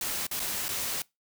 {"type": "noise with dropouts", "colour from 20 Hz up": "white", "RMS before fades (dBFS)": -32, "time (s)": [0.01, 1.02], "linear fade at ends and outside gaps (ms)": 2, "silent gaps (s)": [[0.268, 0.312], [0.396, 0.4], [0.683, 0.689]], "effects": ["noise-tail reverb RT60 0.2 s tail -23 dB re dry"]}